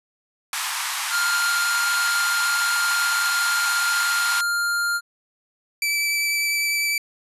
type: band-pass noise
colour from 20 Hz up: pink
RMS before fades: -27 dBFS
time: 0.53-4.41 s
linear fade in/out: 2 ms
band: 860 to 13000 Hz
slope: 48 dB/octave
type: tone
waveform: square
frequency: 1400 Hz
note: F6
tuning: 4 cents sharp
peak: -21 dBFS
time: 1.1-5.01 s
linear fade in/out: 50 ms
type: tone with vibrato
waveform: sawtooth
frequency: 2315 Hz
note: D7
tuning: 25 cents flat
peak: -17 dBFS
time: 5.82-6.98 s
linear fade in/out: 2 ms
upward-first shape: sine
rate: 10 Hz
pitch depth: 10 cents each way
effects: resampled to 32000 Hz